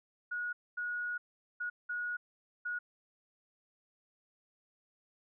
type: tone bursts at uneven times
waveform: sine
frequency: 1452 Hz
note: F#6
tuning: 33 cents flat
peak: -34 dBFS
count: 5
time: 0.31-0.53 / 0.77-1.18 / 1.6-1.7 / 1.89-2.17 / 2.65-2.79 s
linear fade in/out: 10 ms
effects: none